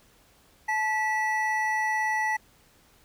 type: tone pair together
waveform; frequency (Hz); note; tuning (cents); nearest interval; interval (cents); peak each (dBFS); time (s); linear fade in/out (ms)
triangle; 868.3 / 1953; A5 / B6; -23 / -20; octave + major second; 1403; -25; 0.68-2.37; 10
effects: pink hiss -60 dBFS RMS until 3.04 s